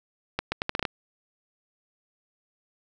accelerating click train, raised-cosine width 0.3 ms, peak -10 dBFS, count 8, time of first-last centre 0.39-0.852 s, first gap 130 ms, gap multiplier 0.76, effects none

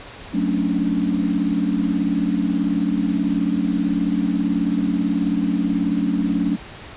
sine chord, D major seventh, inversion first, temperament just, 183.54 / 220.2 / 275.3 / 293.7 Hz, F#3 / A3 / C#4 / D4, -14 / +2 / -12 / 0 cents, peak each -23 dBFS, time 0.33-6.57 s, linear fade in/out 20 ms, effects pink hiss -38 dBFS RMS until 6.96 s + resampled to 8000 Hz

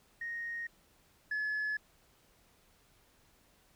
sine tone pair in turn, 1864.7 / 1710.7 Hz, A#6 / A6, 0 / -49 cents, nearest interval minor second, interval 149 cents, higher first, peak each -36 / -30 dBFS, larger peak second, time 0.21-0.67 / 1.31-1.77 s, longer neither, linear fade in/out 5 ms, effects tanh soft clip ceiling -30 dBFS + pink hiss -67 dBFS RMS until 3.75 s

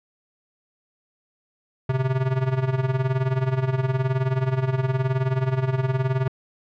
square tone with tremolo, 130.81 Hz, C3, in tune, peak -18 dBFS, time 1.89-6.28 s, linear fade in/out 5 ms, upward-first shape sine, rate 19 Hz, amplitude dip 75%, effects low-pass 2000 Hz 12 dB/octave

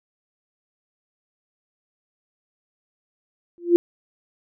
sine tone with exponential growth, 346.1 Hz, F4, 16 cents flat, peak -6 dBFS, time 3.58-3.76 s, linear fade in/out 0 ms, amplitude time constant 37 ms, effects none

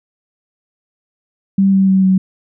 sine tone with pitch steps, 194.8 / 192.67 / 190.57 / 188.49 Hz, G3 / G3 / G3 / F#3, -11 / -30 / -49 / +32 cents, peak -8 dBFS, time 1.58-2.18 s, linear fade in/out 5 ms, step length 150 ms, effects none

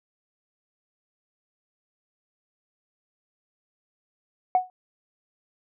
sine tone with exponential decay, 737 Hz, F#5, 7 cents flat, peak -12 dBFS, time 4.55-4.7 s, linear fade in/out 1 ms, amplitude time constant 31 ms, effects tanh soft clip ceiling -11 dBFS

